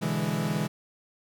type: chord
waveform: 40% pulse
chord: E dominant seventh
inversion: second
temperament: equal with one note detuned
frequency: 124.98 / 146.83 / 164.81 / 207.7 Hz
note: B2 / D3 / E3 / G#3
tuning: +21 / 0 / 0 / 0 cents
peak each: -35 / -32 / -29 / -30 dBFS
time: 0.01-0.68 s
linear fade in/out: 20 ms
effects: none